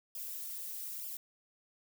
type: noise with flanger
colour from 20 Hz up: violet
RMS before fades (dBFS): -42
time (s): 0.15-1.17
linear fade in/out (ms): 2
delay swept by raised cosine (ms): 0.49 to 6.29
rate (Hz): 1.1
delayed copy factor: -0.75
effects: none